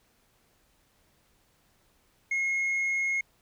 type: tone with tanh clipping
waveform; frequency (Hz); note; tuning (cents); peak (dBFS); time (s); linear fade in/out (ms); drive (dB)
sine; 2159; C#7; -46; -26; 2.31-3.21; 5; 2
effects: pink hiss -67 dBFS RMS until 3.41 s